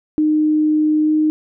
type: tone with pitch glide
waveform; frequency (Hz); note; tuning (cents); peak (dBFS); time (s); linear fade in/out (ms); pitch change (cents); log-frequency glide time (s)
sine; 306.5 to 308.3; D#4 to D#4; -26 to -16; -12; 0.18-1.3; 0; +10; 1.03-1.11
effects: none